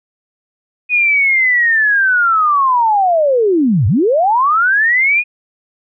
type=linear two-way sweep; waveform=sine; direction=down then up; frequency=2489 to 86.9 to 2489 Hz; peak=-9 dBFS; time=0.89-5.24 s; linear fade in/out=50 ms; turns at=3.87 s; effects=none

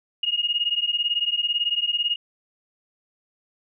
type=beating tone pair; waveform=sine; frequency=2854 / 2872 Hz; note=F7 / F7; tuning=+37 / +48 cents; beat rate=18 Hz; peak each=-24 dBFS; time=0.23-2.16 s; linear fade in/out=5 ms; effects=none

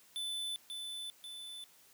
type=tone with echo; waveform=square; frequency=3510 Hz; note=A7; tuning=5 cents flat; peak=-37 dBFS; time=0.16-0.56 s; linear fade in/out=0 ms; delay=540 ms; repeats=2; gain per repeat=-4 dB; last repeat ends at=1.64 s; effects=white hiss -63 dBFS RMS until 1.93 s + high-pass 100 Hz 12 dB/octave

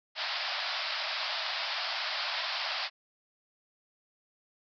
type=band-pass noise; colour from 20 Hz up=white; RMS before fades=-34 dBFS; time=0.15-2.9 s; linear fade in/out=50 ms; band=590 to 5100 Hz; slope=96 dB/octave; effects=none

